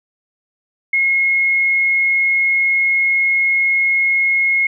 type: tone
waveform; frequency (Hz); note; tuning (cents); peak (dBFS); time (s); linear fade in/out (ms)
sine; 2162; C#7; -44; -12; 0.93-4.67; 5
effects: none